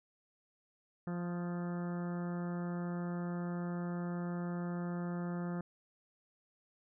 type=harmonic tone with a mistuned harmonic; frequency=174.61 Hz; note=F3; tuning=in tune; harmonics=1 / 2 / 3 / 4 / 5 / 6 / 7 / 8 / 9 / 10; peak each=-36 / -45 / -49 / -51 / -55 / -57 / -53 / -56 / -59 / -59 dBFS; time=1.07-5.61 s; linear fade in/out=2 ms; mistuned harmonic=7; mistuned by=+26 cents; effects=none